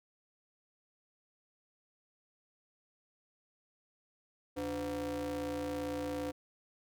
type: ring-modulated tone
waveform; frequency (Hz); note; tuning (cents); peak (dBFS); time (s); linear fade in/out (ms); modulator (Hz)
square; 107.2; A2; -45; -33; 4.56-6.32; 20; 400
effects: none